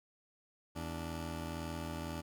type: tone pair together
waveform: 15% pulse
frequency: 81.9 / 291.9 Hz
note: E2 / D4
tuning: -11 / -10 cents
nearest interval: octave + minor seventh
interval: 2201 cents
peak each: -34 / -38 dBFS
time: 0.75-2.22 s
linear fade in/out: 20 ms
effects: none